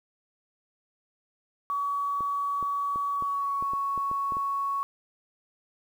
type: tone with pitch glide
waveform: sine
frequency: 1133 to 1111.6 Hz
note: C#6 to C#6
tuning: +37 to +4 cents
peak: -26 dBFS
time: 1.7-4.83 s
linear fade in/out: 0 ms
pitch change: -33 cents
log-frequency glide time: 3.12-3.68 s
type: clicks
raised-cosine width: 2 ms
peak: -28 dBFS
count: 10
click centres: 2.207 / 2.627 / 2.959 / 3.224 / 3.625 / 3.735 / 3.977 / 4.114 / 4.322 / 4.369 s
effects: 9-bit